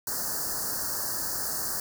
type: band-stop noise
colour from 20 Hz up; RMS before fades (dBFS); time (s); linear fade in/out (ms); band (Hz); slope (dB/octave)
white; -31; 0.07-1.8; 2; 1800 to 4400; 96
effects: none